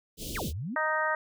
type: band-stop noise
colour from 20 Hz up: pink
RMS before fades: -37 dBFS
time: 0.17-0.53 s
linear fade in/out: 50 ms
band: 550 to 2900 Hz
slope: 48 dB/octave
type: exponential two-way sweep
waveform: sine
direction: down then up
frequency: 3500 to 67 to 298 Hz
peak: -32 dBFS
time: 0.34-0.76 s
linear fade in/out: 20 ms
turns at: 0.5 s
type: harmonic tone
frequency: 311.1 Hz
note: D#4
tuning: in tune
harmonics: 2 / 3 / 4 / 5 / 6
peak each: -32 / -32 / -32 / -32 / -32 dBFS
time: 0.76-1.15 s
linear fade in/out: 2 ms
effects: none